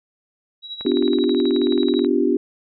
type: tone with tremolo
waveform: sine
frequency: 3879 Hz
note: B7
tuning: 32 cents flat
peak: -27 dBFS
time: 0.62-2.07 s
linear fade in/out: 50 ms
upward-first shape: sine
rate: 12 Hz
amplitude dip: 70%
type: click train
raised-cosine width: 0.5 ms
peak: -21 dBFS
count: 24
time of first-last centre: 0.81-2.047 s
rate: 18.6 Hz
type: chord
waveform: sine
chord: G dominant seventh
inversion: first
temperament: equal with one note detuned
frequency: 251.8 / 293.7 / 349.2 / 392 Hz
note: B3 / D4 / F4 / G4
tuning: +34 / 0 / 0 / 0 cents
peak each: -21 dBFS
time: 0.85-2.37 s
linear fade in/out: 5 ms
effects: none